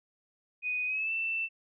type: tone with pitch glide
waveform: sine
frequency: 2489 to 2668 Hz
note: D#7 to E7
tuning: 0 to +20 cents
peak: -29 dBFS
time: 0.62-1.49 s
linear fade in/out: 50 ms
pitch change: +120 cents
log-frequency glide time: 0.86-1.12 s
effects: none